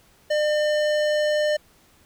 sine tone with hard clipping, 602 Hz, D5, 43 cents sharp, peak -21 dBFS, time 0.3-1.57 s, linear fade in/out 10 ms, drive 16 dB, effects pink hiss -57 dBFS RMS until 2.05 s

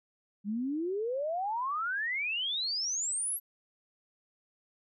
sine exponential sweep, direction up, 196 to 11840 Hz, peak -30 dBFS, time 0.44-3.4 s, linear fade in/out 50 ms, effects none

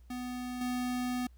square tone with level steps, 248.7 Hz, B3, 12 cents sharp, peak -37 / -32 dBFS, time 0.1-1.27 s, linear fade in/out 5 ms, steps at 0.61 s, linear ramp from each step 2 ms, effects added 60 Hz sine -53 dBFS peak until 1.37 s + pink hiss -73 dBFS RMS until 1.37 s

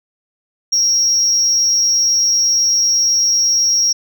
sine tone with amplitude modulation, 5610 Hz, F8, 7 cents sharp, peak -6 dBFS, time 0.72-3.93 s, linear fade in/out 10 ms, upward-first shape sine, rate 218 Hz, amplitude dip 75%, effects tanh soft clip ceiling -7 dBFS

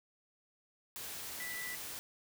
sine tone in noise, 1975.5 Hz, B6, in tune, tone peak -41 dBFS, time 1.4-1.75 s, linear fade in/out 0 ms, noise white, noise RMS -44 dBFS, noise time 0.96-1.99 s, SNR 0 dB, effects none

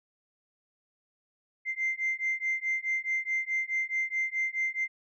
sine beating tone pair, 2084 / 2088.7 Hz, C7 / C7, -7 / -4 cents, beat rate 4.7 Hz, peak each -30 dBFS, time 1.65-4.88 s, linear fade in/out 50 ms, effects tanh soft clip ceiling -22 dBFS

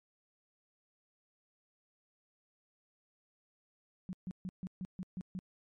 sine tone bursts, 184.9 Hz, F#3, 1 cent flat, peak -37 dBFS, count 8, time 4.09-5.39 s, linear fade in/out 0 ms, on 40 ms, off 140 ms, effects MP3 48 kbps

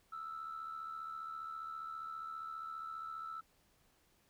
sine tone with amplitude modulation, 1318.5 Hz, E6, in tune, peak -38 dBFS, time 0.12-3.41 s, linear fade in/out 10 ms, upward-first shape sine, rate 74.9 Hz, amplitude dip 65%, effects tanh soft clip ceiling -37 dBFS + pink hiss -72 dBFS RMS until 4.29 s

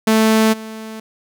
sawtooth tone with level steps, 220 Hz, A3, in tune, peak -7 / -25 dBFS, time 0.07-1 s, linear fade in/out 5 ms, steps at 0.52 s, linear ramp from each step 20 ms, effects none

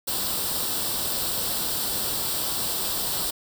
white noise with comb filter, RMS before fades -27 dBFS, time 0.07-3.31 s, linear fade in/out 10 ms, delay 0.23 ms, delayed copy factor +0.65, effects none

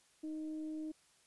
sine tone with frequency modulation, 311.1 Hz, D#4, in tune, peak -39 dBFS, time 0.23-0.92 s, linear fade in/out 10 ms, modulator 308 Hz, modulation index 0.26, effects white hiss -69 dBFS RMS until 1.26 s + resampled to 24000 Hz

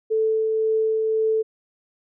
sine tone with tremolo, 440 Hz, A4, in tune, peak -17 dBFS, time 0.1-1.43 s, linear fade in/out 20 ms, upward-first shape triangle, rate 1.9 Hz, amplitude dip 25%, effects none

